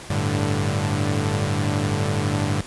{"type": "chord", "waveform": "sawtooth", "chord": "G suspended second", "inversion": "none", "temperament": "equal with one note detuned", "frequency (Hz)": [98, 110, 146.24], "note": ["G2", "A2", "D3"], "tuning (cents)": [0, 0, -7], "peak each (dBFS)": [-20, -22, -21], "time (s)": [0.1, 2.61], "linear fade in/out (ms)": 5, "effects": ["pink hiss -39 dBFS RMS until 2.66 s", "resampled to 24000 Hz"]}